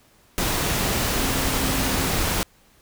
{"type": "tone in noise", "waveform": "sine", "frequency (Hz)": 264.7, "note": "C4", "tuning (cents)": 20, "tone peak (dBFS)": -30, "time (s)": [1.2, 2.08], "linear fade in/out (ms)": 0, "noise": "pink", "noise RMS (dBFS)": -23, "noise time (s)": [0.38, 2.43], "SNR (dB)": -10, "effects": ["pink hiss -57 dBFS RMS until 2.81 s"]}